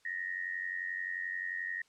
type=tone with amplitude modulation; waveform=sine; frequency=1864.7 Hz; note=A#6; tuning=in tune; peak=-31 dBFS; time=0.05-1.82 s; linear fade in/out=5 ms; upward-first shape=sine; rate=91.4 Hz; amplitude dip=80%; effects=white hiss -69 dBFS RMS until 1.88 s + low-pass 7000 Hz 12 dB/octave

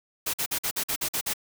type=noise bursts; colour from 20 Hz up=white; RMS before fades=-28 dBFS; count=9; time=0.26-1.337 s; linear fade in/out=10 ms; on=77 ms; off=48 ms; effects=none

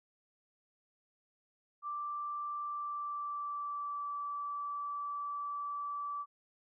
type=tone with pitch glide; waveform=sine; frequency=1174.7 to 1157.9 Hz; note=D6 to D6; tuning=0 to -25 cents; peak=-36 dBFS; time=1.82-6.26 s; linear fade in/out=50 ms; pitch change=-25 cents; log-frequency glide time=2.63-4.09 s; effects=none

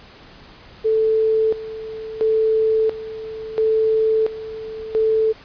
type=tone with tremolo; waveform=sine; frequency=440.1 Hz; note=A4; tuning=in tune; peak=-14 dBFS; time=0.84-5.33 s; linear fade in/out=20 ms; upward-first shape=square; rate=0.73 Hz; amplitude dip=80%; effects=pink hiss -44 dBFS RMS until 5.44 s + resampled to 11025 Hz

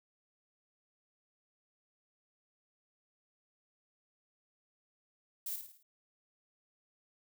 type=noise with echo; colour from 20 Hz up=violet; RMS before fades=-39 dBFS; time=5.46-5.56 s; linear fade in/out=5 ms; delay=54 ms; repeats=5; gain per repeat=-6 dB; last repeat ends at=5.83 s; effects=none

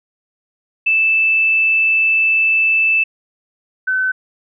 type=tone pair in turn; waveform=sine; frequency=2637 / 1518.8 Hz; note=E7 / F#6; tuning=0 / +45 cents; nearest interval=minor seventh; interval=955 cents; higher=first; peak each=-11 / -14 dBFS; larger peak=first; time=0.86-3.04 / 3.87-4.12 s; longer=first; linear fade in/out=10 ms; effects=none

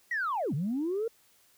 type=linear two-way sweep; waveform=sine; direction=down then up; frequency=1968 to 129 to 469.7 Hz; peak=-27 dBFS; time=0.11-1.08 s; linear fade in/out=5 ms; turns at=0.54 s; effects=tanh soft clip ceiling -24 dBFS + white hiss -64 dBFS RMS until 1.57 s

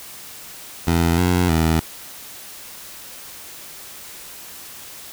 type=tone with pitch steps; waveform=15% pulse; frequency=84 / 89.5 / 80.8 Hz; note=E2 / F2 / E2; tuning=+33 / +43 / -34 cents; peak=-9 dBFS; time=0.87-1.8 s; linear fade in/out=5 ms; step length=310 ms; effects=white hiss -38 dBFS RMS until 5.12 s

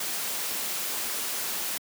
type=noise; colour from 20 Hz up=white; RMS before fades=-31 dBFS; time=0-1.78 s; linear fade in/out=5 ms; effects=high-pass 200 Hz 12 dB/octave

